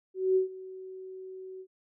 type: tone with ADSR envelope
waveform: sine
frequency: 375.9 Hz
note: F#4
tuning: 27 cents sharp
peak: -20 dBFS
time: 0.14-1.67 s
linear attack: 220 ms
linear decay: 120 ms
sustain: -20 dB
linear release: 65 ms
effects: none